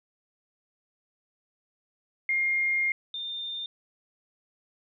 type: tone pair in turn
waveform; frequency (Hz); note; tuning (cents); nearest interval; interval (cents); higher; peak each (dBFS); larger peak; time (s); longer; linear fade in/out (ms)
sine; 2125 / 3611; C7 / A7; +26 / +44; major sixth; 918; second; -23 / -32; first; 2.29-2.92 / 3.14-3.66; first; 2
effects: none